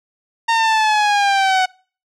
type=linear sweep; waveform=sawtooth; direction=down; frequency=921 to 740 Hz; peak=-9 dBFS; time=0.48-1.66 s; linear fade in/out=10 ms; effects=noise-tail reverb RT60 0.4 s tail -25 dB re dry + low-pass 5000 Hz 12 dB/octave